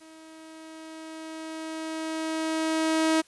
sawtooth tone with level ramp, 318.9 Hz, D#4, 43 cents sharp, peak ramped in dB -44 to -16 dBFS, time 0-3.22 s, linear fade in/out 20 ms, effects white hiss -59 dBFS RMS until 3.27 s + resampled to 24000 Hz

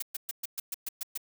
blue noise bursts, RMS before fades -34 dBFS, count 9, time 0-1.176 s, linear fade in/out 5 ms, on 24 ms, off 120 ms, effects none

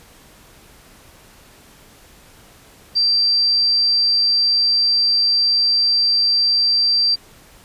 sine tone, 4699 Hz, D8, in tune, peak -13 dBFS, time 2.95-7.16 s, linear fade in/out 20 ms, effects pink hiss -47 dBFS RMS until 7.64 s + resampled to 32000 Hz

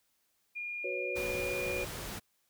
sine tone, 2422 Hz, D#7, 47 cents flat, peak -36 dBFS, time 0.55-1.85 s, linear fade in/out 20 ms
sine chord, F# suspended fourth, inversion none, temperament equal, 370 / 493.9 / 554.4 Hz, F#4 / B4 / C#5, 0 / 0 / 0 cents, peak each -39 dBFS, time 0.84-1.85 s, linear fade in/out 5 ms
pink noise, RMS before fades -41 dBFS, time 1.15-2.2 s, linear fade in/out 20 ms
effects white hiss -75 dBFS RMS until 2.49 s

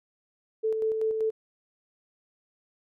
sine tone with tremolo, 440 Hz, A4, in tune, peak -23 dBFS, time 0.63-1.31 s, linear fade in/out 20 ms, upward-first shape square, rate 5.2 Hz, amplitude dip 35%, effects none

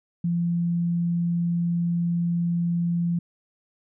sine tone, 171.5 Hz, F3, 31 cents flat, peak -21 dBFS, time 0.24-3.19 s, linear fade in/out 5 ms, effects none

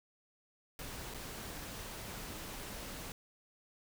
pink noise with dropouts, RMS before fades -45 dBFS, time 0.79-3.12 s, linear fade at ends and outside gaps 1 ms, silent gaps 1.139-1.145 s, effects none

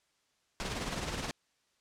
pink noise with tremolo, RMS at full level -34 dBFS, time 0.6-1.31 s, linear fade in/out 0 ms, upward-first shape triangle, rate 19 Hz, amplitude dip 55%, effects white hiss -74 dBFS RMS until 1.8 s + low-pass 7000 Hz 12 dB/octave

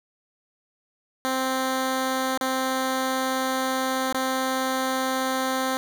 10% pulse tone with dropouts, 261.6 Hz, C4, in tune, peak -15 dBFS, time 1.25-5.77 s, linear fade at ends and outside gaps 0 ms, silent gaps 2.375-2.411 / 4.125-4.145 s, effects none

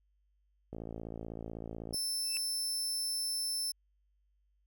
click train, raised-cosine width 2 ms, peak -29 dBFS, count 69, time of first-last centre 0.73-1.944 s, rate 56 Hz
25% pulse tone, 5300 Hz, E8, 9 cents sharp, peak -28 dBFS, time 1.93-3.72 s, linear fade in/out 10 ms
sawtooth tone with exponential growth, 2637 Hz, E7, in tune, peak -30 dBFS, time 2.22-2.37 s, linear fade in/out 0 ms, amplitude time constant 32 ms
effects added 50 Hz sine -70 dBFS peak until 4.66 s

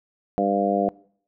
harmonic tone, 99.8 Hz, G2, 32 cents sharp, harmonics 2 / 3 / 4 / 5 / 6 / 7, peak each -26 / -27 / -29 / -26 / -27 / -23 dBFS, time 0.38-0.89 s, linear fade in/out 0 ms, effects noise-tail reverb RT60 0.6 s tail -23 dB re dry

